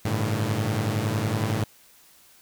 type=tone cluster; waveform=sawtooth; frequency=100.5 / 111.3 / 143 / 156.1 Hz; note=G2 / A2 / D3 / D#3; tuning=+44 / +20 / -46 / +6 cents; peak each=-24 / -22 / -30 / -31 dBFS; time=0.05-1.64 s; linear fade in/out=5 ms; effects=white hiss -55 dBFS RMS until 2.41 s